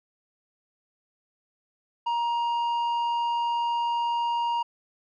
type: tone with tanh clipping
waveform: sine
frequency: 942 Hz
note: A#5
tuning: 18 cents sharp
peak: -25 dBFS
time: 2.06-4.63 s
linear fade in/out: 10 ms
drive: 7 dB
effects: none